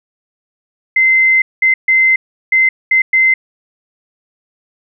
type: tone bursts at uneven times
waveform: sine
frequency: 2069 Hz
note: C7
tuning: 20 cents flat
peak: -7 dBFS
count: 6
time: 0.96-1.42 / 1.62-1.74 / 1.88-2.16 / 2.52-2.69 / 2.91-3.02 / 3.13-3.34 s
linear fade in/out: 5 ms
effects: none